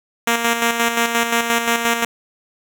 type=tone with tremolo; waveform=5% pulse; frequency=233.1 Hz; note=A#3; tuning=in tune; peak=-3 dBFS; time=0.27-2.05 s; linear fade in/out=5 ms; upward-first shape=square; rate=5.7 Hz; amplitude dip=50%; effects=none